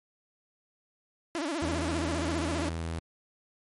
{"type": "tone with vibrato", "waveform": "sawtooth", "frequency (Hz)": 311.1, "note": "D#4", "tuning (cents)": 0, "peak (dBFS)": -26, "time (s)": [1.35, 2.69], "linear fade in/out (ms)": 0, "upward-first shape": "sine", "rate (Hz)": 15, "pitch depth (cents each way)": 190}
{"type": "tone", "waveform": "sawtooth", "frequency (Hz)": 82.41, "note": "E2", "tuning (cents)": 0, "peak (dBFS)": -28, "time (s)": [1.62, 2.99], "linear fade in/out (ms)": 0}
{"effects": ["MP3 48 kbps"]}